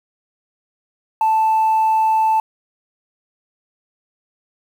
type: tone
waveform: sine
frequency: 880 Hz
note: A5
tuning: in tune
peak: -11 dBFS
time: 1.21-2.4 s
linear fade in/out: 2 ms
effects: tanh soft clip ceiling -10 dBFS + 7-bit